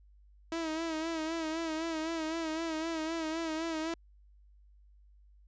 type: tone with vibrato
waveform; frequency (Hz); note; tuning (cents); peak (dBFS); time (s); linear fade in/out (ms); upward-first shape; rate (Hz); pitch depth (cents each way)
sawtooth; 322.7; E4; -37; -29; 0.52-3.94; 2; sine; 3.9; 57
effects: added 50 Hz sine -57 dBFS peak until 5.47 s + resampled to 16000 Hz